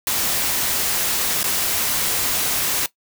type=noise with dropouts; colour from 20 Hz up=white; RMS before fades=-21 dBFS; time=0.07-2.86 s; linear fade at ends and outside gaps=1 ms; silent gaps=1.431-1.441 s; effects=noise-tail reverb RT60 0.1 s tail -17 dB re dry